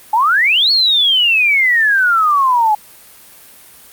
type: exponential two-way sweep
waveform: sine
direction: up then down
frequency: 830.6 to 4435 to 830.6 Hz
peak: -9 dBFS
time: 0.13-2.75 s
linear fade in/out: 5 ms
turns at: 0.71 s
effects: white hiss -41 dBFS RMS until 3.92 s + Opus 32 kbps